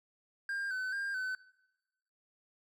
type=tone with vibrato; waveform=triangle; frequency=1558 Hz; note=G6; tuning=11 cents flat; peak=-32 dBFS; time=0.49-1.35 s; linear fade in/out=2 ms; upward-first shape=square; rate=2.3 Hz; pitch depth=48 cents each way; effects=noise-tail reverb RT60 1.0 s tail -21 dB re dry